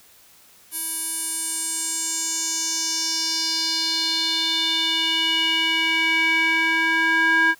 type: tone with band-pass filter sweep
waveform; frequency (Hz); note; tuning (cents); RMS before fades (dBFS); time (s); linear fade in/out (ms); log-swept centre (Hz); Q
square; 325.1; E4; -24; -22; 0.71-7.55; 50; 11000 to 1600; 4.2
effects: white hiss -52 dBFS RMS until 7.59 s